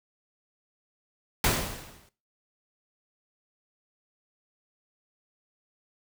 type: noise with exponential decay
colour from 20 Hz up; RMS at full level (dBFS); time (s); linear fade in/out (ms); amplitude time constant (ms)
pink; -21; 1.44-2.09; 2; 140
effects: noise-tail reverb RT60 0.3 s tail -17 dB re dry